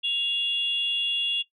sine tone pair together, 2799 / 3369 Hz, F7 / G#7, +3 / +24 cents, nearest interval minor third, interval 321 cents, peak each -25 dBFS, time 0.03-1.43 s, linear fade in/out 20 ms, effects noise-tail reverb RT60 0.1 s tail -18 dB re dry + tanh soft clip ceiling -15 dBFS

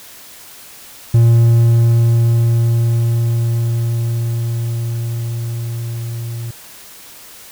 triangle tone with level ramp, 116.54 Hz, A#2, in tune, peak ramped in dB -4 to -20 dBFS, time 1.14-6.51 s, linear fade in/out 5 ms, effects white hiss -38 dBFS RMS until 7.51 s

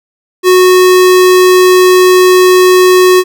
square tone, 367.2 Hz, F#4, 13 cents flat, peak -3 dBFS, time 0.43-3.24 s, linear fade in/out 50 ms, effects none

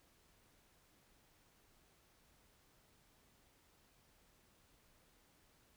silence, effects pink hiss -71 dBFS RMS until 5.76 s

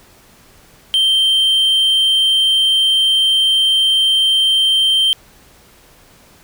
triangle tone, 3136 Hz, G7, in tune, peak -9 dBFS, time 0.94-5.13 s, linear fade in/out 0 ms, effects pink hiss -47 dBFS RMS until 6.43 s

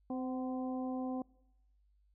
harmonic tone with a mistuned harmonic, 258 Hz, C4, 24 cents flat, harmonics 1 / 2 / 3 / 4, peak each -36 / -44 / -45 / -52 dBFS, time 0.1-1.22 s, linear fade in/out 2 ms, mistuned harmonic 3, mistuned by -33 cents, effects noise-tail reverb RT60 0.9 s tail -24 dB re dry + added 50 Hz sine -67 dBFS peak until 2.14 s

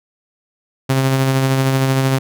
sawtooth tone with tremolo, 133.4 Hz, C3, 34 cents sharp, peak -8 dBFS, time 0.89-2.19 s, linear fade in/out 10 ms, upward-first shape sine, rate 13 Hz, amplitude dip 30%, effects none

